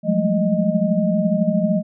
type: tone cluster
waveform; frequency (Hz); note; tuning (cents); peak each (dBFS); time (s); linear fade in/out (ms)
sine; 174.4 / 188.1 / 206 / 218.3 / 620; F3 / F#3 / G#3 / A3 / D#5; -2 / +29 / -14 / -13 / -6; -22; 0.03-1.83; 50
effects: none